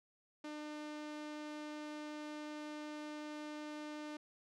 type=tone; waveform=sawtooth; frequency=300.9 Hz; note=D4; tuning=42 cents sharp; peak=-40 dBFS; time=0.44-4.17 s; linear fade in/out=5 ms; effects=low-pass 6000 Hz 12 dB/octave